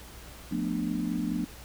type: chord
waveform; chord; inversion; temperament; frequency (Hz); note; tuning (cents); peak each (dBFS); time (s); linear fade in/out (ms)
sine; B half-diminished seventh; second; just; 177.8 / 222.2 / 246.9 / 296.3; F3 / A3 / B3 / D4; +31 / +17 / 0 / +15; -33; 0.51-1.45; 10
effects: added 60 Hz sine -48 dBFS peak until 1.64 s + pink hiss -48 dBFS RMS until 1.64 s